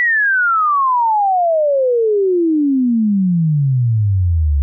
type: exponential sweep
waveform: sine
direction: down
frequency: 1975.5 to 68.4 Hz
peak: -11 dBFS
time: 0-4.62 s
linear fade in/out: 0 ms
effects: none